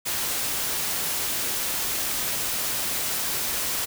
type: noise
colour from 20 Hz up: white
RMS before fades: -27 dBFS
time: 0.05-3.86 s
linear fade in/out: 20 ms
effects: none